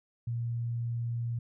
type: tone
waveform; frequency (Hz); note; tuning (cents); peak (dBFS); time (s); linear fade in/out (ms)
sine; 117.8; A#2; +19; -30; 0.27-1.39; 5
effects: none